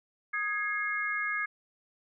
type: chord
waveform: sine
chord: Ab major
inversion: second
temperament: equal with one note detuned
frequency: 1244.5 / 1661.2 / 2144 Hz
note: Eb6 / Ab6 / C7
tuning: 0 / 0 / +42 cents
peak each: -36 / -32 / -33 dBFS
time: 0.33-1.46 s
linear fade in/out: 10 ms
effects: none